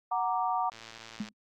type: chord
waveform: sine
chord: Gb augmented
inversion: none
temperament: equal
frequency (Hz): 740 / 932.3 / 1174.7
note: Gb5 / Bb5 / D6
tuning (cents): 0 / 0 / 0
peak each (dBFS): -30 / -31 / -33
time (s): 0.11-0.7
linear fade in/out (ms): 10
type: click train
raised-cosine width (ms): 0.2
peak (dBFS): -29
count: 65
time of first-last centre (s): 0.72-1.286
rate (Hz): 113
type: tone with exponential decay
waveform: sine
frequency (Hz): 210.9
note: G#3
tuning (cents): +27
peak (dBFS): -28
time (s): 1.2-1.32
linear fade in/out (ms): 5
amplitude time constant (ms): 26
effects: AAC 48 kbps